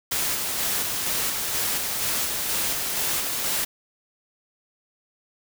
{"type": "noise with tremolo", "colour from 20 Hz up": "white", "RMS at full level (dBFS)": -25, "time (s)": [0.11, 3.65], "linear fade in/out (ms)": 10, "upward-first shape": "square", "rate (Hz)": 2.1, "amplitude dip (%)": 25, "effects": []}